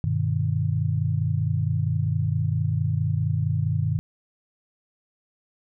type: chord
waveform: sine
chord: G augmented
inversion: none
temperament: just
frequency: 98 / 122.5 / 153.12 Hz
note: G2 / B2 / D#3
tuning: 0 / -14 / -27 cents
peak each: -25 / -26 / -25 dBFS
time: 0.04-3.99 s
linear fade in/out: 0 ms
effects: none